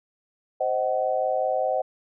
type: chord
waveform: sine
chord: C diminished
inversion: none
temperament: just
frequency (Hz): 523.3 / 627.9 / 753.5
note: C5 / Eb5 / Gb5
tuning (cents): 0 / +16 / +31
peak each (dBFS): -26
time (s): 0.6-1.82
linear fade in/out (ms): 10
effects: none